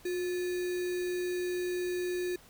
sine tone with sample-and-hold, 358.9 Hz, F4, 47 cents sharp, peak -30 dBFS, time 0.05-2.36 s, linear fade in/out 5 ms, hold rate 2100 Hz, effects pink hiss -57 dBFS RMS until 2.49 s

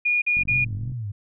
sine tone bursts, 2439 Hz, D#7, 35 cents flat, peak -18 dBFS, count 3, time 0.05-0.648 s, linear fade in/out 10 ms, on 170 ms, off 44 ms
click train, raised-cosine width 5 ms, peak -25 dBFS, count 27, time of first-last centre 0.37-0.919 s, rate 47.4 Hz
sine tone with vibrato, 114.4 Hz, A#2, 32 cents flat, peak -27 dBFS, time 0.5-1.12 s, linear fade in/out 10 ms, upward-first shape triangle, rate 3 Hz, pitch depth 240 cents each way
effects none

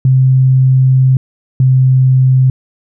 sine tone pair in turn, 130.81 / 130.17 Hz, C3 / C3, 0 / -9 cents, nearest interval unison, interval 9 cents, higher first, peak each -5 dBFS, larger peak neither, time 0.05-1.17 / 1.6-2.5 s, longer first, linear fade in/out 2 ms, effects none

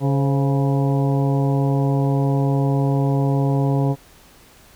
harmonic tone with a mistuned harmonic, 139 Hz, C#3, 5 cents sharp, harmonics 1 / 2 / 3 / 4 / 5 / 6 / 7, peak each -17 / -23 / -27 / -29 / -31 / -33 / -34 dBFS, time 0-3.96 s, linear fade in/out 50 ms, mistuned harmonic 4, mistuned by -71 cents, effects pink hiss -49 dBFS RMS until 4.75 s

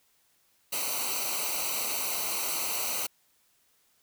white noise with comb filter, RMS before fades -31 dBFS, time 0.72-3.07 s, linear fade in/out 10 ms, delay 0.58 ms, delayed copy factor -0.85, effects white hiss -68 dBFS RMS until 4.02 s

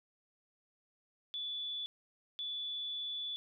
sine tone bursts at uneven times, 3456 Hz, A7, 32 cents flat, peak -37 dBFS, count 2, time 1.34-1.86 / 2.39-3.36 s, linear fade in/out 0 ms, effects none

